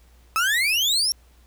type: exponential sweep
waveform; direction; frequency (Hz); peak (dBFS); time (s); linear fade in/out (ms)
35% pulse; up; 1271 to 5660; -17; 0.36-1.12; 0
effects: added 60 Hz sine -51 dBFS peak until 1.46 s + pink hiss -60 dBFS RMS until 1.46 s